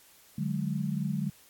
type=tone cluster; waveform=sine; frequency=148.4 / 185.4 / 208.9 Hz; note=D3 / F#3 / G#3; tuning=+18 / +4 / +10 cents; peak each=-32 / -33 / -33 dBFS; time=0.38-1.3 s; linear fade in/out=5 ms; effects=white hiss -58 dBFS RMS until 1.49 s + AAC 64 kbps